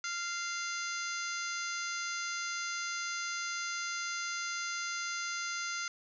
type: harmonic tone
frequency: 694 Hz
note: F5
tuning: 11 cents flat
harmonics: 2 / 3 / 4 / 5 / 6 / 7 / 8 / 9 / 10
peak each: -38 / -41 / -48 / -49 / -47 / -44 / -53 / -42 / -52 dBFS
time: 0.04-5.88 s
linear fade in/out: 2 ms
effects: none